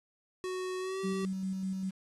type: tone with pitch glide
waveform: square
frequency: 370 to 385.3 Hz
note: F#4 to G4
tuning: 0 to -30 cents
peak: -35 dBFS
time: 0.44-1.25 s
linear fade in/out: 0 ms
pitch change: +70 cents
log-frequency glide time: 0.79-1.01 s
type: tone with tremolo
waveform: sine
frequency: 190 Hz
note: F#3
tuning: 46 cents sharp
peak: -31 dBFS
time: 1.03-1.91 s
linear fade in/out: 20 ms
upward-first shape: square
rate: 5 Hz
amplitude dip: 25%
effects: resampled to 24000 Hz + 9-bit